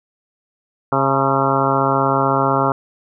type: harmonic tone with a mistuned harmonic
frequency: 135.7 Hz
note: C#3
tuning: 36 cents flat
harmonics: 1 / 2 / 3 / 4 / 5 / 6 / 7 / 8 / 9 / 10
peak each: -23 / -23 / -23 / -23 / -23 / -23 / -23 / -23 / -23 / -23 dBFS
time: 0.92-2.72 s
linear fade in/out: 2 ms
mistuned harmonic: 6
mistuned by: +61 cents
effects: none